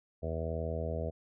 harmonic tone, 80.9 Hz, E2, 32 cents flat, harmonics 1 / 2 / 3 / 4 / 5 / 6 / 7 / 8 / 9, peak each -36 / -41 / -45 / -50 / -44 / -40 / -43 / -41 / -54 dBFS, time 0.22-1.11 s, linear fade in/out 20 ms, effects none

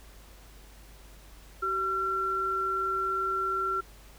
sine tone pair together, 382 / 1361.3 Hz, G4 / F6, -45 / -45 cents, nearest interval octave + minor seventh, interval 2200 cents, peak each -35 / -27 dBFS, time 1.62-3.81 s, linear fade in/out 10 ms, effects added 50 Hz sine -50 dBFS peak until 4.18 s + pink hiss -55 dBFS RMS until 4.18 s

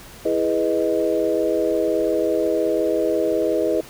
sine chord, E major seventh, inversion none, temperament equal, 329.6 / 415.3 / 493.9 / 622.3 Hz, E4 / G#4 / B4 / D#5, 0 / 0 / 0 / 0 cents, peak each -23 dBFS, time 0.25-3.81 s, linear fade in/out 5 ms, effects pink hiss -42 dBFS RMS until 3.89 s

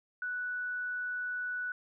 sine tone, 1480 Hz, F#6, in tune, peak -33 dBFS, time 0.22-1.72 s, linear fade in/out 2 ms, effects none

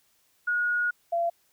sine tone pair in turn, 1446 / 682.4 Hz, F#6 / F5, -40 / -40 cents, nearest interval octave + minor second, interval 1300 cents, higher first, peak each -23 / -23 dBFS, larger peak neither, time 0.47-0.91 / 1.12-1.3 s, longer first, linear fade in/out 10 ms, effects white hiss -67 dBFS RMS until 1.52 s

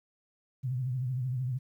sine tone with vibrato, 127.3 Hz, C3, 47 cents flat, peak -29 dBFS, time 0.63-1.59 s, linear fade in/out 20 ms, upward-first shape triangle, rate 13 Hz, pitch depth 110 cents each way, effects 11-bit

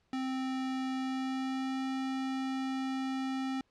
square tone with pitch glide, 261.6 to 264.5 Hz, C4 to C4, 0 to +19 cents, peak -33 dBFS, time 0.13-3.61 s, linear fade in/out 2 ms, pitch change +19 cents, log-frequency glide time 0.95-1.86 s, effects pink hiss -74 dBFS RMS until 3.7 s + low-pass 5000 Hz 12 dB/octave

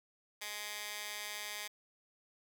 15% pulse tone with high-pass filter, 208.5 Hz, G#3, 7 cents sharp, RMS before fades -43 dBFS, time 0.41-1.68 s, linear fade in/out 10 ms, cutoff 1900 Hz, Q 0.71, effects none

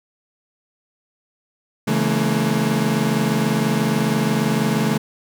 35% pulse chord, A# half-diminished seventh, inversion first, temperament equal with one note detuned, 138.59 / 164.81 / 213.1 / 233.1 Hz, C#3 / E3 / G#3 / A#3, 0 / 0 / +45 / 0 cents, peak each -22 / -22 / -19 / -22 dBFS, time 1.87-4.98 s, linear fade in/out 10 ms, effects none

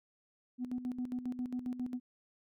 sine tone with tremolo, 249.2 Hz, B3, 16 cents sharp, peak -32 dBFS, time 0.58-2 s, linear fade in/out 50 ms, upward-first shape square, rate 7.4 Hz, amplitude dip 70%, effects tanh soft clip ceiling -30 dBFS

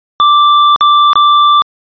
square tone with dropouts, 1174.7 Hz, D6, in tune, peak -5 dBFS, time 0.2-1.62 s, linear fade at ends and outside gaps 0 ms, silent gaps 0.761-0.809 / 1.132-1.156 s, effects resampled to 11025 Hz

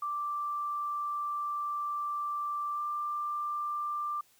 sine tone with pitch glide, 1174.7 to 1184.9 Hz, D6 to D6, 0 to +15 cents, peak -31 dBFS, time 0.02-4.21 s, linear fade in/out 5 ms, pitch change +15 cents, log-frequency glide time 2.74-2.8 s, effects white hiss -65 dBFS RMS until 4.39 s

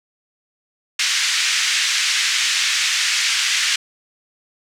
pink band-pass noise, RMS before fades -19 dBFS, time 0.99-3.76 s, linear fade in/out 5 ms, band 1800 to 7200 Hz, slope 24 dB/octave, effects none

